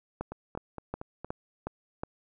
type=two click trains; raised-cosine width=1 ms; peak=-19 / -24 dBFS; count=6 / 5; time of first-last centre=0.21-2.035 / 0.32-1.246 s; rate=2.74 / 4.32 Hz; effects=none